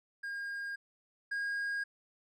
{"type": "tone pair in turn", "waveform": "triangle", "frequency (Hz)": [1619, 1630.3], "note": ["G#6", "G#6"], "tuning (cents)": [-45, -33], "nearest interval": "unison", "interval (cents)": 12, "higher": "second", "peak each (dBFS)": [-35, -31], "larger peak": "second", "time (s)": [[0.23, 0.76], [1.31, 1.84]], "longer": "neither", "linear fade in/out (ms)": 10, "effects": ["resampled to 24000 Hz"]}